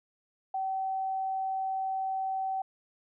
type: tone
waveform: sine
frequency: 766 Hz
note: G5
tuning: 40 cents flat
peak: -29 dBFS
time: 0.54-2.62 s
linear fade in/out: 5 ms
effects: none